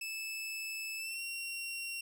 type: tone with pitch glide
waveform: sawtooth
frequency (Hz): 2621 to 2743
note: E7 to F7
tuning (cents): -11 to -32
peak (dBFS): -35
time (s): 0.01-2.01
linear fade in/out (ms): 5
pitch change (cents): +79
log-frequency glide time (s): 0.98-1.21
effects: none